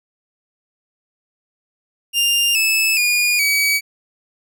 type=tone with pitch steps; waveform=sawtooth; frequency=2800 / 2612 / 2438 / 2274 Hz; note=F7 / E7 / D#7 / C#7; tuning=+4 / -17 / -36 / +44 cents; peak=-11 dBFS; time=2.13-3.81 s; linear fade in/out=50 ms; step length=420 ms; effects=none